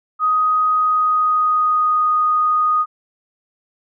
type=tone with pitch glide; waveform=sine; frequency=1252 to 1239.1 Hz; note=D#6 to D#6; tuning=+10 to -8 cents; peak=-13 dBFS; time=0.19-2.86 s; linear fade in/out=50 ms; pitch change=-18 cents; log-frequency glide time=0.71-2.11 s; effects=none